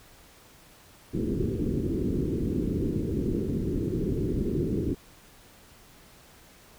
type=low-pass noise; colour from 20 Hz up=white; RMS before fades=-28 dBFS; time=1.13-4.95 s; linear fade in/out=20 ms; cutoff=400 Hz; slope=48 dB/octave; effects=pink hiss -54 dBFS RMS until 6.78 s